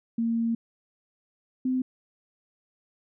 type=tone pair in turn; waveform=sine; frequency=230 / 256.9 Hz; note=A#3 / C4; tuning=-23 / -32 cents; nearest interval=major second; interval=191 cents; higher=second; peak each=-23 dBFS; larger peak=neither; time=0.18-0.55 / 1.65-1.82 s; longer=first; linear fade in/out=5 ms; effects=none